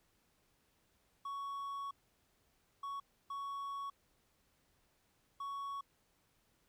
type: tone bursts at uneven times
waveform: triangle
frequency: 1115 Hz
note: C#6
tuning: 10 cents sharp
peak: -38 dBFS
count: 4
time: 1.25-1.91 / 2.83-3 / 3.3-3.9 / 5.4-5.81 s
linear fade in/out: 5 ms
effects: pink hiss -75 dBFS RMS until 6.68 s